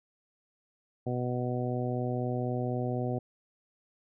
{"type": "harmonic tone", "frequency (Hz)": 124, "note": "B2", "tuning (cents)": 7, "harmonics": [1, 2, 3, 4, 5, 6], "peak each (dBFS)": [-32, -35, -37, -38, -39, -40], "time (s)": [1.06, 3.19], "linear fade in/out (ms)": 10, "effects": []}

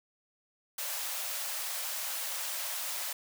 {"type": "high-pass noise", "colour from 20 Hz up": "white", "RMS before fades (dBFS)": -36, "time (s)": [0.78, 3.13], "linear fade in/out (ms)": 5, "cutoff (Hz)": 510, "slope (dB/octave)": 96, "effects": []}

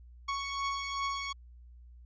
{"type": "beating tone pair", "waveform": "sawtooth", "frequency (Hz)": [1108.7, 1111.3], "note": ["C#6", "C#6"], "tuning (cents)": [0, 4], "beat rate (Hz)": 2.6, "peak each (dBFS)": [-35, -30], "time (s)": [0.28, 1.33], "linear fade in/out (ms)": 10, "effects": ["added 60 Hz sine -50 dBFS peak until 2.05 s", "resampled to 16000 Hz"]}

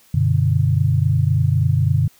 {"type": "tone cluster", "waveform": "sine", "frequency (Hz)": [95.3, 123.5, 147.2], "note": ["G2", "B2", "D3"], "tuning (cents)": [-48, 0, 4], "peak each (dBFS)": -18, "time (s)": [0.14, 2.08], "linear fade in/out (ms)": 5, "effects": ["white hiss -53 dBFS RMS until 2.19 s"]}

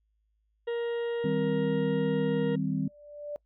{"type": "harmonic tone", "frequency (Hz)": 470, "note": "A#4", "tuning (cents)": 14, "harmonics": [1, 2, 3, 4, 6, 7, 8], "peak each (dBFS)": [-28, -45, -49, -45, -50, -53, -58], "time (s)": [0.67, 2.56], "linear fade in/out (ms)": 10}
{"type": "chord", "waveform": "sine", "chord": "C minor", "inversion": "first", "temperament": "equal with one note detuned", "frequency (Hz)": [157.01, 196, 261.6], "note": ["Eb3", "G3", "C4"], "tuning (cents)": [16, 0, 0], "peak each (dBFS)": -31, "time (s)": [1.24, 2.88], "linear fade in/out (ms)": 5}
{"type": "tone with exponential growth", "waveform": "sine", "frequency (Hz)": 587.3, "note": "D5", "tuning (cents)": 0, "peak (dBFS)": -31, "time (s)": [2.57, 3.36], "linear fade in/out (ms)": 0, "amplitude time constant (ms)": 170}
{"effects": ["noise-tail reverb RT60 0.1 s tail -24 dB re dry", "added 53 Hz sine -70 dBFS peak until 3.45 s"]}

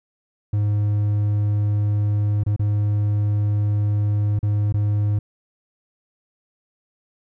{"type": "tone with dropouts", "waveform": "triangle", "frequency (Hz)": 103.83, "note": "G#2", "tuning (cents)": 0, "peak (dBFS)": -15, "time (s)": [0.53, 5.19], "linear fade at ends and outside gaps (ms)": 5, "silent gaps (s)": [[2.436, 2.463], [2.563, 2.594], [4.391, 4.429], [4.725, 4.74]], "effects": []}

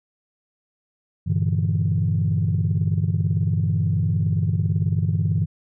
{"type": "chord", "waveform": "sine", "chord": "E half-diminished seventh", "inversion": "first", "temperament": "equal", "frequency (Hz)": [98, 116.54, 146.83, 164.81], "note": ["G2", "Bb2", "D3", "E3"], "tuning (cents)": [0, 0, 0, 0], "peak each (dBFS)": [-21, -25, -24, -23], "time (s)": [1.26, 5.46], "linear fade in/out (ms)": 20, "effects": ["tanh soft clip ceiling -11 dBFS"]}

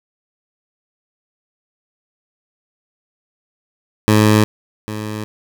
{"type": "tone with echo", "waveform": "15% pulse", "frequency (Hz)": 107.1, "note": "A2", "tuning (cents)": -46, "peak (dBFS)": -3, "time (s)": [4.08, 4.44], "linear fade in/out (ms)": 0, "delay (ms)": 800, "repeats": 1, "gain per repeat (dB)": -14, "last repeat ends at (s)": 5.24, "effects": []}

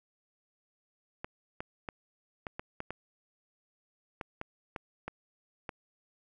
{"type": "clicks", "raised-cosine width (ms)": 0.5, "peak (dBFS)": -22, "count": 12, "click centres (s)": [1.245, 1.605, 1.888, 2.468, 2.595, 2.804, 2.906, 4.212, 4.414, 4.762, 5.08, 5.692], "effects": []}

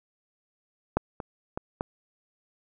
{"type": "clicks", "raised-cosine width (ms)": 1, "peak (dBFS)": [-8, -20, -17, -14], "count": 4, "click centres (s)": [0.97, 1.202, 1.575, 1.809], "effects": []}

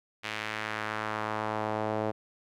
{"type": "tone with band-pass filter sweep", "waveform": "sawtooth", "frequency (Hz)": 108.1, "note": "A2", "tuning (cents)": -30, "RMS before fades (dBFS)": -33, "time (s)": [0.23, 2.12], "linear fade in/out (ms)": 20, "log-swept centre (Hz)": [2500, 580], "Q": 1.4, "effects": []}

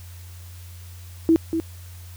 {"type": "tone with echo", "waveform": "sine", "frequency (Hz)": 327, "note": "E4", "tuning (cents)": -14, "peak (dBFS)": -12, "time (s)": [1.29, 1.36], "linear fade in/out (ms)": 0, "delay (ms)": 240, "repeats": 1, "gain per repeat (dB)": -8, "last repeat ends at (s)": 1.6, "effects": ["added 88 Hz sine -38 dBFS peak until 2.16 s", "white hiss -49 dBFS RMS until 2.16 s"]}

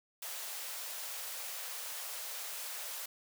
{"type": "high-pass noise", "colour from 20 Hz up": "white", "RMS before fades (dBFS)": -42, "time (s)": [0.22, 3.06], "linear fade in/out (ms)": 5, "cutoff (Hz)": 470, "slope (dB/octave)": 48, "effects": []}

